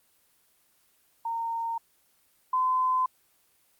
sine tone pair in turn, 919 / 1023.5 Hz, A#5 / C6, -25 / -38 cents, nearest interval major second, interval 187 cents, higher second, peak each -28 / -22 dBFS, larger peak second, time 1.25-1.78 / 2.53-3.06 s, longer neither, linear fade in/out 5 ms, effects white hiss -66 dBFS RMS until 3.79 s + Opus 24 kbps

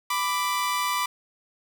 sawtooth tone pair together, 992.4 / 1174.7 Hz, B5 / D6, +8 / 0 cents, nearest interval minor third, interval 292 cents, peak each -23 dBFS, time 0.1-1.06 s, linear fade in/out 5 ms, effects 8-bit

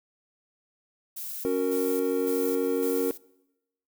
violet noise with tremolo, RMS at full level -36 dBFS, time 1.16-3.18 s, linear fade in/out 10 ms, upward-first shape square, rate 1.8 Hz, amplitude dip 55%
triangle chord, F# major, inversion second, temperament just, 277.5 / 370 / 462.5 Hz, C#4 / F#4 / A#4, +2 / 0 / -14 cents, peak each -27 / -28 / -24 dBFS, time 1.45-3.11 s, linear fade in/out 0 ms
effects noise-tail reverb RT60 0.9 s tail -23 dB re dry

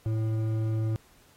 triangle tone with hard clipping, 110.4 Hz, A2, 6 cents sharp, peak -27 dBFS, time 0.06-0.96 s, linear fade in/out 0 ms, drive 12 dB, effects pink hiss -60 dBFS RMS until 1.36 s + AAC 48 kbps

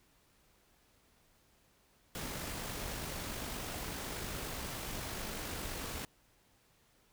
pink noise with amplitude modulation, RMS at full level -40 dBFS, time 2.15-6.05 s, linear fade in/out 0 ms, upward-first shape sine, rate 49.7 Hz, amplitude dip 25%, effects pink hiss -69 dBFS RMS until 7.12 s

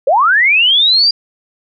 sine linear sweep, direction up, 493.9 to 4830 Hz, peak -7 dBFS, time 0.07-1.11 s, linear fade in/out 5 ms, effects none

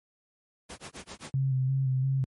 pink noise with tremolo, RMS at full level -40 dBFS, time 0.69-1.32 s, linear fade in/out 10 ms, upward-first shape sine, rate 7.6 Hz, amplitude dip 100%
sine tone with vibrato, 132.5 Hz, C3, 22 cents sharp, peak -23 dBFS, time 1.34-2.24 s, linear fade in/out 0 ms, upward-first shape square, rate 2.9 Hz, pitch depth 27 cents each way
effects high-pass 80 Hz 12 dB/octave + MP3 48 kbps

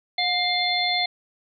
harmonic tone with a mistuned harmonic, 701 Hz, F5, 6 cents sharp, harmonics 1 / 3 / 5 / 6, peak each -26 / -26 / -26 / -26 dBFS, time 0.18-1.06 s, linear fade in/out 5 ms, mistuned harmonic 1, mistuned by +47 cents, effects none

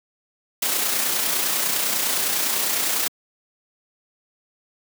white noise with amplitude modulation, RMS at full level -21 dBFS, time 0.62-3.08 s, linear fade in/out 5 ms, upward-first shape sine, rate 29.9 Hz, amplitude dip 35%, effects high-pass 200 Hz 12 dB/octave

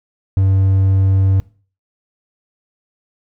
triangle tone, 96.2 Hz, G2, 32 cents flat, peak -8 dBFS, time 0.37-1.4 s, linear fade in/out 0 ms, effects noise-tail reverb RT60 0.4 s tail -21 dB re dry

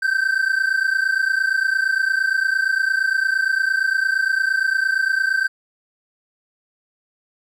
triangle tone pair together, 1539.3 / 1568 Hz, G6 / G6, -32 / 0 cents, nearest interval unison, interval 32 cents, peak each -18 dBFS, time 0.02-5.48 s, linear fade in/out 10 ms, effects none

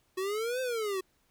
square exponential two-way sweep, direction up then down, 366.9 to 523.3 to 366.9 Hz, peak -31 dBFS, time 0.17-1.01 s, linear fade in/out 10 ms, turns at 0.61 s, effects pink hiss -71 dBFS RMS until 1.3 s

